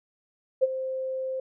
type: tone with ADSR envelope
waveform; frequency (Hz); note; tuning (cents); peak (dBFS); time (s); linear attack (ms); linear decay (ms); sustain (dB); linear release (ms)
sine; 523.3; C5; 0; -15; 0.61-1.4; 24; 28; -13; 4
effects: none